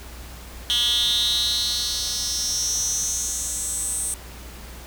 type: tone with high-pass filter sweep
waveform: 10% pulse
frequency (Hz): 240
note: B3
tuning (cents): -49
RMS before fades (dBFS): -24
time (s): 0.7-4.14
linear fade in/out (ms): 0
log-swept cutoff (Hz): 3200 to 8700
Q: 6.4
effects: added 60 Hz sine -39 dBFS peak until 4.86 s + pink hiss -42 dBFS RMS until 4.86 s